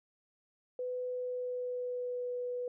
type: tone with pitch glide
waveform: sine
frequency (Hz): 500 to 492.8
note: B4 to B4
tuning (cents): +21 to -4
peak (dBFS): -34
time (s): 0.79-2.68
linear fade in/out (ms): 2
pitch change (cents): -25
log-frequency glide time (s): 1.07-2.3
effects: none